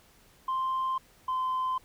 sine tone pair in turn, 1046.5 / 1030.9 Hz, C6 / C6, 0 / -26 cents, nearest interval unison, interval 26 cents, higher first, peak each -25 dBFS, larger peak neither, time 0.48-0.98 / 1.28-1.78 s, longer neither, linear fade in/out 5 ms, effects tanh soft clip ceiling -25 dBFS + pink hiss -60 dBFS RMS until 1.84 s

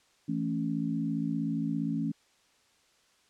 sine chord, A major, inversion second, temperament equal, 164.81 / 220 / 277.2 Hz, E3 / A3 / C#4, 0 / 0 / 0 cents, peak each -33 / -33 / -32 dBFS, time 0.28-2.12 s, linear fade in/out 10 ms, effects white hiss -66 dBFS RMS until 3.29 s + low-pass 7000 Hz 12 dB/octave

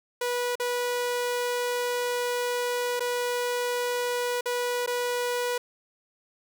sawtooth tone with dropouts, 488.6 Hz, B4, 19 cents flat, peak -22 dBFS, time 0.21-5.58 s, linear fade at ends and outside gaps 5 ms, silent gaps 0.555-0.598 / 2.996-3.004 / 4.41-4.457 / 4.863-4.874 s, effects none

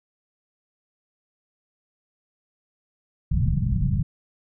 white low-pass noise, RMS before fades -22 dBFS, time 3.31-4.03 s, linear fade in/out 5 ms, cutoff 180 Hz, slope 48 dB/octave, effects none

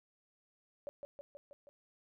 sine tone with echo, 570 Hz, C#5, 48 cents sharp, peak -39 dBFS, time 0.87-0.89 s, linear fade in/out 0 ms, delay 160 ms, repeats 5, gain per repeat -3 dB, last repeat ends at 1.69 s, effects none

